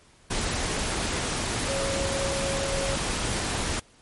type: tone in noise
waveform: sine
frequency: 548 Hz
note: C#5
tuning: 20 cents flat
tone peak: -29 dBFS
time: 1.68-2.96 s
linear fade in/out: 10 ms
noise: pink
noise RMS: -28 dBFS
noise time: 0.3-3.8 s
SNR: -4 dB
effects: pink hiss -57 dBFS RMS until 4.01 s + MP3 48 kbps